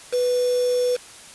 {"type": "tone with quantisation", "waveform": "sine", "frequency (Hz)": 493.9, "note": "B4", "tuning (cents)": 0, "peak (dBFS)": -18, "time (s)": [0.12, 0.97], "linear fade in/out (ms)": 20, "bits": 5, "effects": ["white hiss -43 dBFS RMS until 1.34 s", "resampled to 24000 Hz"]}